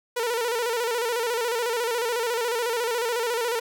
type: tone with vibrato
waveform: sawtooth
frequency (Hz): 470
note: A#4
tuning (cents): +14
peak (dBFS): -20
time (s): 0.16-3.6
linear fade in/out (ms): 10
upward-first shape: square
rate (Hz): 14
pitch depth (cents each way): 67
effects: none